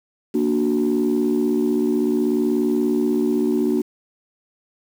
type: chord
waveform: sine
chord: Bb augmented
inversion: none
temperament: equal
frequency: 233.1 / 293.7 / 370 Hz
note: Bb3 / D4 / F#4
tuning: 0 / 0 / 0 cents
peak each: -20 dBFS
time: 0.34-3.82 s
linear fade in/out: 10 ms
effects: tanh soft clip ceiling -11 dBFS + 7-bit